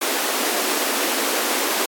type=high-pass noise; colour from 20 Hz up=pink; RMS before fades=-22 dBFS; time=0.01-1.86 s; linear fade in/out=10 ms; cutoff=260 Hz; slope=48 dB/octave; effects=AAC 64 kbps